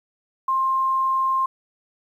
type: tone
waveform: sine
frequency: 1058 Hz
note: C6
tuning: 19 cents sharp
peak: -18 dBFS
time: 0.48-1.46 s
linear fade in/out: 5 ms
effects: 9-bit